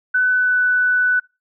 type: tone with pitch glide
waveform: sine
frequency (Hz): 1502 to 1491.6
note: F#6 to F#6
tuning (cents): +26 to +14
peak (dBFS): -13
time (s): 0.14-1.2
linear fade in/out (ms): 10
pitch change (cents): -12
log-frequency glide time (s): 0.33-0.59
effects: noise-tail reverb RT60 0.3 s tail -26 dB re dry